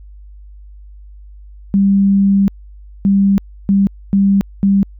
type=tone bursts at uneven times; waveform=sine; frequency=197.4 Hz; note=G3; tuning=12 cents sharp; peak=-8 dBFS; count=5; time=1.74-2.48 / 3.05-3.38 / 3.69-3.87 / 4.13-4.41 / 4.63-4.83 s; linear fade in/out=0 ms; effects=added 50 Hz sine -34 dBFS peak until 4.99 s